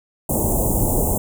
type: band-stop noise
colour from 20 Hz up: pink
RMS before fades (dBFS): -19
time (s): 0.29-1.18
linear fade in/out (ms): 5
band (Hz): 870 to 7500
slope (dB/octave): 48
effects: none